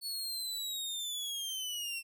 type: linear sweep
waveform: sawtooth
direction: down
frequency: 4435 to 2687 Hz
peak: -33 dBFS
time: 0.01-2.03 s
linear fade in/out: 50 ms
effects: none